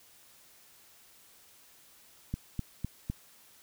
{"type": "click train", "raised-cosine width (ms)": 5, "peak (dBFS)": -20, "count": 4, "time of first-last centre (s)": [2.34, 3.099], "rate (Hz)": 3.95, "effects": ["white hiss -59 dBFS RMS until 3.62 s"]}